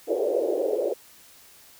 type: band-pass noise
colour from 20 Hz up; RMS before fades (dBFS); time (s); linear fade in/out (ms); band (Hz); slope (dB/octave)
white; -25; 0.07-0.94; 20; 370 to 570; 48
effects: white hiss -52 dBFS RMS until 1.79 s